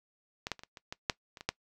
clicks, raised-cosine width 0.2 ms, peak -18 / -15 / -30 / -28 / -29 / -21 / -9 / -30 / -26 / -12 dBFS, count 10, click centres 0.469 / 0.517 / 0.593 / 0.635 / 0.772 / 0.925 / 1.098 / 1.372 / 1.409 / 1.49 s, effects noise-tail reverb RT60 0.1 s tail -21 dB re dry

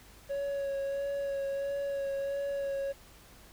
triangle tone with vibrato, 556 Hz, C#5, 5 cents sharp, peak -29 dBFS, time 0.29-2.93 s, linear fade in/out 20 ms, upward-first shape sine, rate 1.5 Hz, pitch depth 18 cents each way, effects added 50 Hz sine -60 dBFS peak until 3.52 s + pink hiss -56 dBFS RMS until 3.52 s

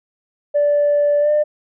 sine tone with pitch glide, 583 to 599 Hz, D5 to D5, -13 to +34 cents, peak -11 dBFS, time 0.54-1.44 s, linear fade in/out 20 ms, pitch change +47 cents, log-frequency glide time 1.2-1.3 s, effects tanh soft clip ceiling -9 dBFS

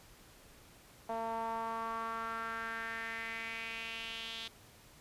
sawtooth tone with band-pass filter sweep, 226.6 Hz, A#3, 49 cents flat, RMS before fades -40 dBFS, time 1.09-4.48 s, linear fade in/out 5 ms, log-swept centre 770 to 3500 Hz, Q 3.9, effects pink hiss -59 dBFS RMS until 5 s + resampled to 32000 Hz

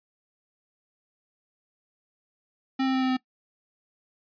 square tone with pitch steps, 265.1 / 263.1 / 261.1 / 259.2 / 257.3 Hz, C4 / C4 / C4 / C4 / C4, +23 / +10 / -3 / -16 / -29 cents, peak -23 dBFS, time 2.79-3.17 s, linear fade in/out 10 ms, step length 76 ms, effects noise-tail reverb RT60 0.1 s tail -21 dB re dry + resampled to 11025 Hz

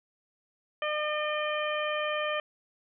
harmonic tone with a mistuned harmonic, 604 Hz, D5, 48 cents sharp, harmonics 1 / 2 / 3 / 4 / 5, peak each -31 / -34 / -36 / -37 / -38 dBFS, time 0.82-2.4 s, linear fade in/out 2 ms, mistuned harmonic 5, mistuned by +35 cents, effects none

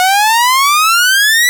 sawtooth exponential sweep, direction up, 724 to 1988 Hz, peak -4 dBFS, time 0-1.49 s, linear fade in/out 0 ms, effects none

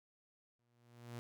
sawtooth tone with exponential growth, 119.4 Hz, A#2, 42 cents sharp, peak -39 dBFS, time 0.59-1.19 s, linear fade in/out 0 ms, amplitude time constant 130 ms, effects none

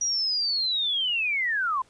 sine linear sweep, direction down, 5820 to 991 Hz, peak -23 dBFS, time 0.01-1.82 s, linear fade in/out 5 ms, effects pink hiss -60 dBFS RMS until 1.89 s + resampled to 22050 Hz

